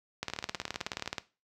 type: two click trains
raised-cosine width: 0.2 ms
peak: -22 / -15 dBFS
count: 13 / 19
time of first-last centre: 0.3-1.059 / 0.23-1.182 s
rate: 15.8 / 18.9 Hz
effects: noise-tail reverb RT60 0.3 s tail -17 dB re dry + high-pass 60 Hz 12 dB/octave